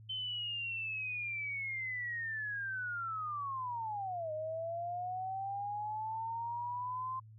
sine linear two-way sweep, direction down then up, 3083 to 614 to 1046 Hz, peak -36 dBFS, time 0.09-7.2 s, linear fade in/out 10 ms, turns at 4.32 s, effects added 109 Hz sine -52 dBFS peak until 7.38 s

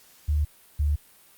sine tone pair in turn, 74.5 / 73.47 Hz, D2 / D2, +25 / +1 cents, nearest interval unison, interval 24 cents, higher first, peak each -20 dBFS, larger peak neither, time 0.28-0.45 / 0.79-0.96 s, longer neither, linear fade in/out 10 ms, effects white hiss -55 dBFS RMS until 1.37 s + Opus 48 kbps

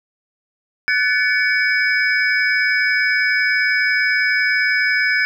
sine tone cluster, 1501 / 1733 / 2255 / 5070 Hz, F#6 / A6 / C#7 / D#8, +24 / -27 / +29 / +32 cents, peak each -19 / -19 / -19 / -26 dBFS, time 0.88-5.25 s, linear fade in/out 0 ms, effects 8-bit

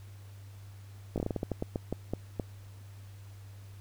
slowing click train, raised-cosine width 2 ms, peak -18 dBFS, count 14, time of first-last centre 1.16-2.398 s, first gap 18 ms, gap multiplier 1.25, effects added 99 Hz sine -46 dBFS peak until 3.8 s + pink hiss -60 dBFS RMS until 3.8 s

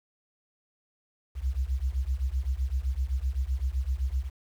sine beating tone pair, 61.5 / 69.3 Hz, B1 / C#2, -7 / 0 cents, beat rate 7.8 Hz, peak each -29 / -29 dBFS, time 1.35-4.3 s, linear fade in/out 50 ms, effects 9-bit

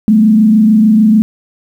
sine tone with frequency modulation, 216.1 Hz, A3, 31 cents flat, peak -4 dBFS, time 0.08-1.22 s, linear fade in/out 0 ms, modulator 26.7 Hz, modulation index 0.57, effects 7-bit

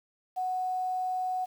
sine tone, 740 Hz, F#5, in tune, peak -28 dBFS, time 0.36-1.46 s, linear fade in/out 20 ms, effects 9-bit

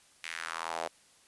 square tone with high-pass filter sweep, 41.2 Hz, E1, in tune, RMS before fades -38 dBFS, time 0.23-0.88 s, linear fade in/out 10 ms, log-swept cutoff 2300 to 600 Hz, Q 2.5, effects white hiss -62 dBFS RMS until 1.27 s + resampled to 24000 Hz

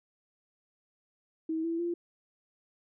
sine tone with pitch steps, 320.9 / 332.4 / 344.3 Hz, E4 / E4 / F4, -46 / +15 / -25 cents, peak -29 dBFS, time 1.49-1.94 s, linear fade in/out 5 ms, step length 150 ms, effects none

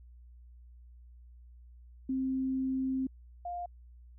sine tone pair in turn, 263 / 703.5 Hz, C4 / F5, +9 / +12 cents, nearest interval octave + perfect fourth, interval 1703 cents, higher second, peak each -29 / -35 dBFS, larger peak first, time 2.09-3.07 / 3.45-3.66 s, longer first, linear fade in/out 5 ms, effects added 60 Hz sine -51 dBFS peak until 4.18 s

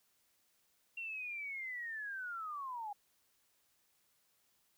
sine linear sweep, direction down, 2750 to 798 Hz, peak -40 dBFS, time 0.97-2.93 s, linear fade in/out 5 ms, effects white hiss -75 dBFS RMS until 4.77 s

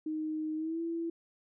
sine tone with pitch glide, 311.1 to 333.4 Hz, D#4 to E4, 0 to +20 cents, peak -32 dBFS, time 0.06-1.1 s, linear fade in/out 5 ms, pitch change +120 cents, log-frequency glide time 0.56-0.81 s, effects none

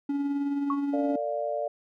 triangle tone with tremolo, 282.6 Hz, C#4, 34 cents sharp, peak -22 dBFS, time 0.09-1.16 s, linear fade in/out 5 ms, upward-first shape triangle, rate 19 Hz, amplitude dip 40%
sine tone with exponential decay, 1108.7 Hz, C#6, in tune, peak -23 dBFS, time 0.7-0.86 s, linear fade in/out 2 ms, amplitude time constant 34 ms
sine chord, D minor, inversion second, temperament equal with one note detuned, 451.1 / 587.3 / 698.5 Hz, A4 / D5 / F5, +43 / 0 / 0 cents, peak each -35 / -29 / -33 dBFS, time 0.93-1.68 s, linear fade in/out 5 ms
effects none

